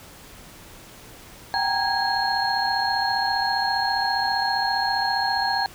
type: tone cluster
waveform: sine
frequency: 769 / 804 / 931 / 1646 / 4261 Hz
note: G5 / G5 / A#5 / G#6 / C8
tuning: -33 / +44 / -2 / -16 / +31 cents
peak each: -27 dBFS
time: 1.54-5.66 s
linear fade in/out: 0 ms
effects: pink hiss -45 dBFS RMS until 5.74 s